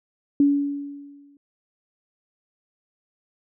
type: tone with exponential decay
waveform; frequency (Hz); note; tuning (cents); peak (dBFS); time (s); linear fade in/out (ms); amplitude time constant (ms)
sine; 284.2; C#4; +43; -12; 0.4-1.37; 2; 210
effects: none